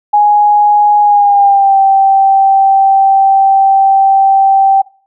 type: tone with pitch glide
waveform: sine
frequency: 830.6 to 779.5 Hz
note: G#5 to G5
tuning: 0 to -10 cents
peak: -4 dBFS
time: 0.13-4.82 s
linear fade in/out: 10 ms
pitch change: -110 cents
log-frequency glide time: 1.01-1.78 s
effects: noise-tail reverb RT60 0.4 s tail -20 dB re dry